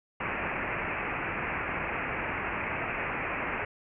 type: low-pass noise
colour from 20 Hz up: white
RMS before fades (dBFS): -33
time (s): 0.2-3.65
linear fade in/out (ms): 5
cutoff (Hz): 2600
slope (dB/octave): 96
effects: none